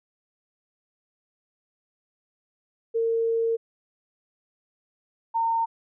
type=tone pair in turn; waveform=sine; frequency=456.7 / 913.4 Hz; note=A#4 / A#5; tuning=-36 / -36 cents; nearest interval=octave; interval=1200 cents; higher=second; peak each=-21 dBFS; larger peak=neither; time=2.94-3.57 / 5.34-5.66 s; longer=first; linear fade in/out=20 ms; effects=none